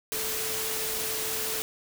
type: tone in noise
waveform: sine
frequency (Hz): 440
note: A4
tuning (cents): 0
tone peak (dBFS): -38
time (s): 0.12-1.62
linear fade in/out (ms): 0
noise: white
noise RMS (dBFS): -31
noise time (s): 0.12-1.62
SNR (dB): -10
effects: none